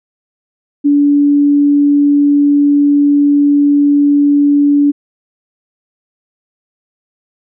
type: tone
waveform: sine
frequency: 287.8 Hz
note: D4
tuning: 35 cents flat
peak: -6 dBFS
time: 0.84-4.92 s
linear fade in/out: 20 ms
effects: none